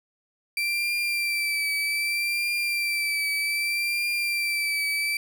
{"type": "tone with vibrato", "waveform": "35% pulse", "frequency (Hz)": 2344, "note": "D7", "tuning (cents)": -4, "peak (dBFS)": -22, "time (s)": [0.57, 5.17], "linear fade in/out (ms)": 2, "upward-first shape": "triangle", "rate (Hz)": 0.64, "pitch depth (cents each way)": 41, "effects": []}